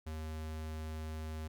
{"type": "tone", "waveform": "square", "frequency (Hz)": 78.5, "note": "D#2", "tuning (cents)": 16, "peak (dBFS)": -40, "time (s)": [0.06, 1.48], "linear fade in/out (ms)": 10, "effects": []}